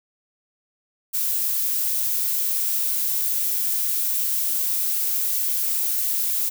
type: noise with high-pass filter sweep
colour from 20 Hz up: violet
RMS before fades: -23 dBFS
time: 1.13-6.5 s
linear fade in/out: 20 ms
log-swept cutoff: 210 to 520 Hz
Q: 2.6
effects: none